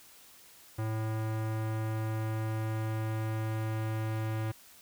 square tone with low-pass filter sweep, 110 Hz, A2, in tune, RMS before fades -33 dBFS, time 0.78-4.52 s, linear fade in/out 10 ms, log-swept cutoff 1600 to 2400 Hz, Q 0.93, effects white hiss -56 dBFS RMS until 4.81 s

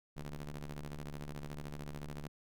sawtooth ring-modulated tone, 71.9 Hz, D2, 36 cents flat, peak -35 dBFS, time 0.16-2.28 s, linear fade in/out 10 ms, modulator 78.7 Hz, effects none

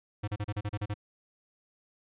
square tone bursts, 103.83 Hz, G#2, in tune, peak -31 dBFS, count 9, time 0.23-0.942 s, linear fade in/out 10 ms, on 48 ms, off 35 ms, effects resampled to 8000 Hz

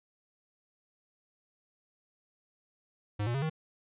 square tone with pitch steps, 103.9 / 119.35 / 137.1 / 157.48 Hz, G#2 / A#2 / C#3 / D#3, +1 / +41 / -19 / +21 cents, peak -30 dBFS, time 3.19-3.498 s, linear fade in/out 10 ms, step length 77 ms, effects resampled to 8000 Hz

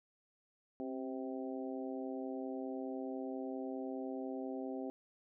harmonic tone with a mistuned harmonic, 130 Hz, C3, 11 cents flat, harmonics 2 / 3 / 4 / 5 / 6, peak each -41 / -45 / -47 / -49 / -51 dBFS, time 0.8-4.9 s, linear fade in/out 0 ms, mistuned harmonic 2, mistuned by +36 cents, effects none

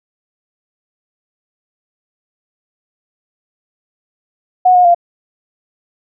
sine tone with pitch steps, 733 / 720 / 693 Hz, F#5 / F#5 / F5, -16 / -47 / -14 cents, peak -5 dBFS, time 4.65-4.947 s, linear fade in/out 10 ms, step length 99 ms, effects none

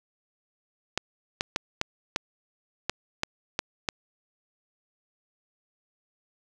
clicks, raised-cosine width 0.2 ms, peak -8 dBFS, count 9, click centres 0.976 / 1.409 / 1.561 / 1.814 / 2.161 / 2.896 / 3.234 / 3.591 / 3.888 s, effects none

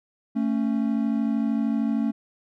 triangle tone pair together, 222.6 / 275.7 Hz, A3 / C#4, +20 / -9 cents, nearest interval major third, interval 371 cents, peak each -21 / -24 dBFS, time 0.35-2.12 s, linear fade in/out 20 ms, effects none

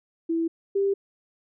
sine tone pair in turn, 330 / 395.5 Hz, E4 / G4, +2 / +15 cents, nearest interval minor third, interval 313 cents, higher second, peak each -22 / -20 dBFS, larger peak second, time 0.29-0.48 / 0.75-0.94 s, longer neither, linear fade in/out 10 ms, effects none

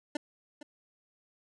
25% pulse tone with echo, 295.5 Hz, D4, 11 cents sharp, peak -26 dBFS, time 0.15-0.17 s, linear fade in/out 5 ms, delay 460 ms, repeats 1, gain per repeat -14 dB, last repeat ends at 0.63 s, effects resampled to 22050 Hz

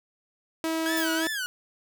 sawtooth tone, 323.5 Hz, E4, 32 cents flat, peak -22 dBFS, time 0.64-1.27 s, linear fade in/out 0 ms
sawtooth tone with vibrato, 1600 Hz, G6, 35 cents sharp, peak -25 dBFS, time 0.86-1.46 s, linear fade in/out 0 ms, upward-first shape sine, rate 2.9 Hz, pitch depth 170 cents each way
violet noise with exponential decay, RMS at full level -33 dBFS, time 0.97-1.39 s, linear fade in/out 1 ms, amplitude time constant 91 ms
effects none

